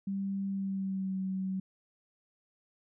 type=tone with pitch glide; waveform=sine; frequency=196 to 189.54 Hz; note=G3 to F#3; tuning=0 to +42 cents; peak=-31 dBFS; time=0.07-1.6 s; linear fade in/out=5 ms; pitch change=-58 cents; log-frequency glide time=0.48-1.18 s; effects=none